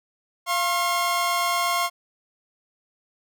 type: tone pair together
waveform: sawtooth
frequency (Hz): 694 / 1075.1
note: F5 / C6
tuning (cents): -11 / +47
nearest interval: minor sixth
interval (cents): 758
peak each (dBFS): -22 / -19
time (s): 0.46-1.9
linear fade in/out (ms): 50
effects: none